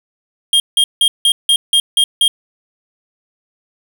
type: tone bursts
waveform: square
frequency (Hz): 3224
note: G7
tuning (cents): +48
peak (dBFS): -9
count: 8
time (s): 0.53-2.28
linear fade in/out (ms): 2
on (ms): 70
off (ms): 170
effects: 7-bit